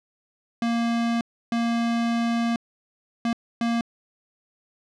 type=tone bursts at uneven times; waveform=square; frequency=233.1 Hz; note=A#3; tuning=in tune; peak=-22 dBFS; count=4; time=0.62-1.21 / 1.52-2.56 / 3.25-3.33 / 3.61-3.81 s; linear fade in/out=2 ms; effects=low-pass 5000 Hz 12 dB/octave